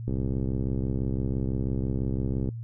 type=click train; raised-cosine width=3 ms; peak=-17 dBFS; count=160; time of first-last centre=0.08-2.489 s; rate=66 Hz; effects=noise-tail reverb RT60 0.1 s tail -23 dB re dry + added 115 Hz sine -33 dBFS peak until 2.63 s